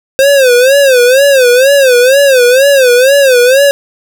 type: tone with vibrato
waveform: square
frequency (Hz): 524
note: C5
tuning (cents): +2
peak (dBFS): -4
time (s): 0.19-3.71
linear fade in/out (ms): 0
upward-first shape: sine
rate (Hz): 2.1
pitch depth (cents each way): 140
effects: none